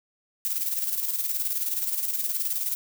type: noise with tremolo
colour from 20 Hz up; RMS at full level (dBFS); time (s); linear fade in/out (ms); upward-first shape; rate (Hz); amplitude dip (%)
violet; -26; 0.45-2.75; 0; square; 19; 50
effects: none